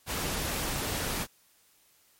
pink noise, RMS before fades -32 dBFS, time 0.06-1.27 s, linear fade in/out 50 ms, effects white hiss -64 dBFS RMS until 2.19 s + MP3 64 kbps

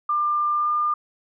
sine tone with pitch glide, 1195 to 1204 Hz, D6 to D6, +30 to +43 cents, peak -19 dBFS, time 0.09-0.94 s, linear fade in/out 5 ms, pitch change +13 cents, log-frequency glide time 0.55-0.68 s, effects none

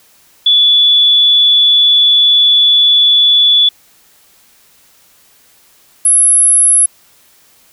sine tone pair in turn, 3441 / 10924 Hz, A7 / F9, -39 / -39 cents, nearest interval octave + minor sixth, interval 2000 cents, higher second, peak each -5 dBFS, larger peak neither, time 0.46-3.69 / 6.05-6.86 s, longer first, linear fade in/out 5 ms, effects white hiss -48 dBFS RMS until 7.72 s

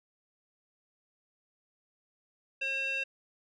square tone with band-pass filter, 539 Hz, C#5, 49 cents flat, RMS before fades -33 dBFS, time 2.61-3.04 s, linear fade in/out 10 ms, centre 2500 Hz, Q 8.5, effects resampled to 22050 Hz

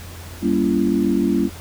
sine chord, G diminished seventh, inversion none, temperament just, 196 / 235.2 / 282.2 / 338.7 Hz, G3 / Bb3 / Db4 / Fb4, 0 / +16 / +31 / +47 cents, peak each -21 dBFS, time 0.41-1.5 s, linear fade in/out 50 ms, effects added 86 Hz sine -36 dBFS peak until 1.6 s + pink hiss -39 dBFS RMS until 1.6 s

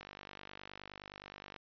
click train, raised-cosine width 0.3 ms, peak -30 dBFS, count 78, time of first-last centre 0.01-1.562 s, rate 49.6 Hz, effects resampled to 11025 Hz

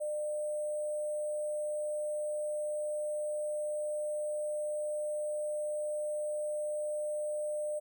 sine tone with sample-and-hold, 601 Hz, D5, 40 cents sharp, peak -32 dBFS, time 0-7.8 s, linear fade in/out 20 ms, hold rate 8820 Hz, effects none

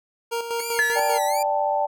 25% pulse tone with tremolo, 466.2 Hz, A#4, in tune, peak -20 dBFS, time 0.31-1.19 s, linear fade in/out 20 ms, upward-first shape square, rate 5.1 Hz, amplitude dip 55%
10% pulse tone with vibrato, 2144 Hz, C7, 42 cents sharp, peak -21 dBFS, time 0.59-1.43 s, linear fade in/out 5 ms, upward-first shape sine, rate 2.7 Hz, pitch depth 180 cents each way
sine tone with exponential decay, 1719 Hz, A6, 41 cents flat, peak -15 dBFS, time 0.79-1.44 s, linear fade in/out 0 ms, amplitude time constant 140 ms
sine chord, D suspended fourth, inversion none, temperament equal, 587.3 / 784 / 880 Hz, D5 / G5 / A5, 0 / 0 / 0 cents, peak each -24 dBFS, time 0.95-1.87 s, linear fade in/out 20 ms
effects none

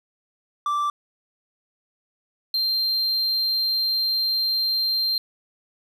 triangle tone pair in turn, 1171 / 4165 Hz, D6 / C8, -5 / -9 cents, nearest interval octave + minor seventh, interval 2196 cents, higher second, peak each -19 dBFS, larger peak neither, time 0.66-0.9 / 2.54-5.18 s, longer second, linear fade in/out 2 ms, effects none

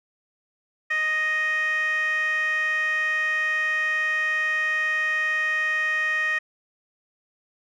15% pulse tone with band-pass filter, 622.3 Hz, D#5, in tune, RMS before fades -24 dBFS, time 0.9-6.39 s, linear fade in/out 10 ms, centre 2000 Hz, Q 6, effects none

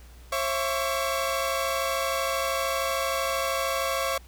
sawtooth tone cluster, 539 / 669 / 1131 Hz, C#5 / E5 / C#6, -49 / +25 / +34 cents, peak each -25 / -27 / -26 dBFS, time 0.32-4.18 s, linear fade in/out 5 ms, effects added 60 Hz sine -46 dBFS peak until 4.27 s + pink hiss -55 dBFS RMS until 4.27 s

